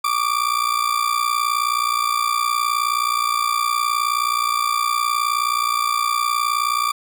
40% pulse ring-modulated tone, 1174.7 Hz, D6, in tune, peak -14 dBFS, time 0.04-6.92 s, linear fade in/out 5 ms, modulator 29.6 Hz, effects none

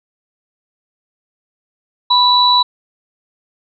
sine tone pair together, 987.8 / 3942 Hz, B5 / B7, 0 / -4 cents, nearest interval 2 octaves, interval 2396 cents, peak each -11 dBFS, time 2.1-2.63 s, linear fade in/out 10 ms, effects none

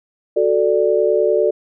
sine chord, D major, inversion first, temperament equal, 370 / 440 / 587.3 Hz, F#4 / A4 / D5, 0 / 0 / 0 cents, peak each -18 / -16 / -17 dBFS, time 0.36-1.51 s, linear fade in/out 10 ms, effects none

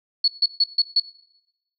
sine tone bursts, 4395 Hz, C#8, 16 cents flat, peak -14 dBFS, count 5, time 0.24-1 s, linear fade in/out 5 ms, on 40 ms, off 140 ms, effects noise-tail reverb RT60 0.9 s tail -19 dB re dry

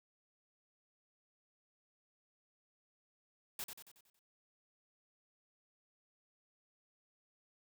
white noise with echo, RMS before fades -42 dBFS, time 3.59-3.64 s, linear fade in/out 2 ms, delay 92 ms, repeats 6, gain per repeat -6 dB, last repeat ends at 4.192 s, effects none

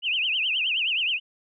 sine tone with vibrato, 2785 Hz, F7, 5 cents flat, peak -22 dBFS, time 0.02-1.2 s, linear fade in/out 50 ms, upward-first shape triangle, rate 9.5 Hz, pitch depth 240 cents each way, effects none

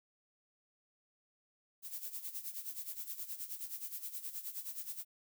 violet noise with tremolo, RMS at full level -41 dBFS, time 1.82-5.05 s, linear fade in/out 50 ms, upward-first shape sine, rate 9.5 Hz, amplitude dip 75%, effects none

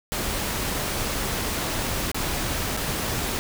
pink noise with dropouts, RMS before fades -27 dBFS, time 0.12-3.39 s, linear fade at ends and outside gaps 0 ms, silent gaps 2.116-2.145 / 2.767-2.773 s, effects none

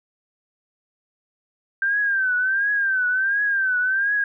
sine tone with vibrato, 1568 Hz, G6, in tune, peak -18 dBFS, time 1.82-4.24 s, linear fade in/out 2 ms, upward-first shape triangle, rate 1.4 Hz, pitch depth 120 cents each way, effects none

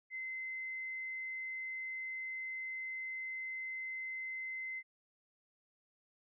sine tone, 2060 Hz, C7, 28 cents flat, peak -39 dBFS, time 0.1-4.83 s, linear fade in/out 50 ms, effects none

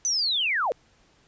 sine linear sweep, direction down, 6160 to 433.2 Hz, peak -22 dBFS, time 0.05-0.72 s, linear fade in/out 0 ms, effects pink hiss -61 dBFS RMS until 1.27 s + resampled to 16000 Hz

